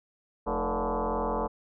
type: tone with frequency modulation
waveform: sine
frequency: 219.6 Hz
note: A3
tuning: 3 cents flat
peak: -26 dBFS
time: 0.46-1.48 s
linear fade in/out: 20 ms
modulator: 132 Hz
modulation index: 6.8
effects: none